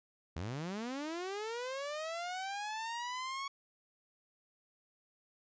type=linear sweep; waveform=sawtooth; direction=up; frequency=73.42 to 1115 Hz; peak=-34 dBFS; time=0.36-3.48 s; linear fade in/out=5 ms; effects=resampled to 16000 Hz